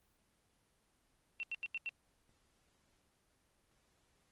sine tone bursts, 2711 Hz, E7, 48 cents sharp, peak -37 dBFS, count 5, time 1.4-1.891 s, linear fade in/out 0 ms, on 31 ms, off 84 ms, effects pink hiss -75 dBFS RMS until 4.31 s + Opus 24 kbps

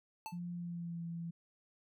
square tone with exponential decay, 880 Hz, A5, in tune, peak -38 dBFS, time 0.26-0.39 s, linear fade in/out 0 ms, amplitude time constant 28 ms
sine tone with pitch glide, 174.61 to 168.37 Hz, F3 to E3, 0 to +37 cents, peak -39 dBFS, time 0.32-1.31 s, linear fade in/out 10 ms, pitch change -63 cents, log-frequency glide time 0.52-1.02 s
effects none

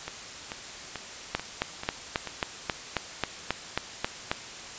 two click trains, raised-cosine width 0.3 ms, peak -9 / -18 dBFS, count 12 / 6, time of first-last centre 1.35-4.315 / 0.08-2.273 s, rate 3.71 / 2.28 Hz, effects white hiss -41 dBFS RMS until 4.78 s + resampled to 16000 Hz

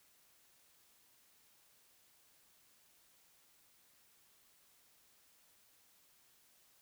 silence, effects white hiss -69 dBFS RMS until 6.81 s

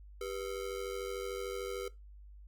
square ring-modulated tone, 440 Hz, A4, in tune, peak -35 dBFS, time 0.21-1.88 s, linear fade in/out 0 ms, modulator 46.7 Hz, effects noise-tail reverb RT60 0.2 s tail -18 dB re dry + added 50 Hz sine -50 dBFS peak until 2.47 s

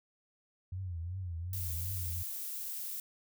sine tone with vibrato, 88.6 Hz, F2, 25 cents sharp, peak -36 dBFS, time 0.72-2.23 s, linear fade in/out 5 ms, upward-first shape triangle, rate 2.7 Hz, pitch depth 150 cents each way
violet noise, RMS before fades -40 dBFS, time 1.53-3 s, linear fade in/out 2 ms
effects none

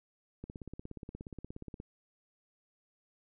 click train, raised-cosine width 3 ms, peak -30 dBFS, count 24, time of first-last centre 0.44-1.801 s, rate 16.9 Hz, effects none

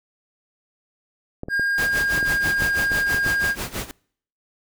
clicks, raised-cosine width 2 ms, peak -17 dBFS, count 10, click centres 1.434 / 1.485 / 1.596 / 2.177 / 2.228 / 2.622 / 2.918 / 3.145 / 3.264 / 3.442 s
triangle tone, 1617 Hz, G#6, 47 cents flat, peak -17 dBFS, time 1.49-3.56 s, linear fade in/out 50 ms
pink noise with tremolo, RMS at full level -27 dBFS, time 1.78-3.91 s, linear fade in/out 0 ms, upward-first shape sine, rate 6.1 Hz, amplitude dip 85%
effects noise-tail reverb RT60 0.6 s tail -26 dB re dry

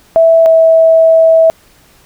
sine tone pair in turn, 657 / 650.6 Hz, E5 / E5, -6 / -23 cents, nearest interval unison, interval 17 cents, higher first, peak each -3 dBFS, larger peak neither, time 0.16-0.46 / 0.46-1.5 s, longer second, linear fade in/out 0 ms, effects pink hiss -46 dBFS RMS until 2.05 s

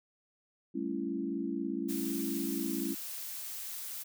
sine chord, A dominant seventh, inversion third, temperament equal with one note detuned, 196 / 220 / 277.2 / 335.4 Hz, G3 / A3 / C#4 / E4, 0 / 0 / 0 / +30 cents, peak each -40 / -39 / -36 / -37 dBFS, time 0.74-2.95 s, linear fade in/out 20 ms
blue noise, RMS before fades -41 dBFS, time 1.88-4.04 s, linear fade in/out 20 ms
effects none

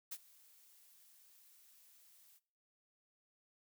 blue noise with ADSR envelope, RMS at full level -42 dBFS, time 0.11-2.4 s, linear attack 13 ms, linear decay 49 ms, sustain -23 dB, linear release 40 ms, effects noise-tail reverb RT60 0.5 s tail -21 dB re dry

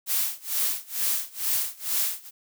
blue noise with tremolo, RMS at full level -24 dBFS, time 0.06-2.31 s, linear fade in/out 50 ms, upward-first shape sine, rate 2.2 Hz, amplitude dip 95%, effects none

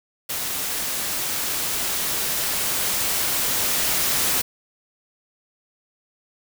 white noise with level ramp, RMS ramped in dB -27 to -21 dBFS, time 0.29-4.42 s, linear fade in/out 10 ms, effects none

